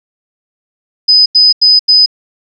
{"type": "tone bursts", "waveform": "sine", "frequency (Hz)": 5010, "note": "D#8", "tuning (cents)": 11, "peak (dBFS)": -3, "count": 4, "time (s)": [1.08, 2.061], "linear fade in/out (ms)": 10, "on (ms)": 180, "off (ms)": 87, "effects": []}